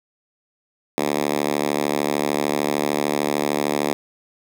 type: tone with high-pass filter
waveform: 5% pulse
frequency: 73.3 Hz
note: D2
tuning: 3 cents flat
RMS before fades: -22 dBFS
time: 0.98-3.93 s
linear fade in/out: 0 ms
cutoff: 260 Hz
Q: 1.3
effects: none